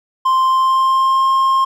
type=tone with pitch glide; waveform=triangle; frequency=1046 to 1065.5 Hz; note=C6 to C6; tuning=-1 to +31 cents; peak=-9 dBFS; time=0.25-1.65 s; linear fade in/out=10 ms; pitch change=+32 cents; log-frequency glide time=0.45-1.29 s; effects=none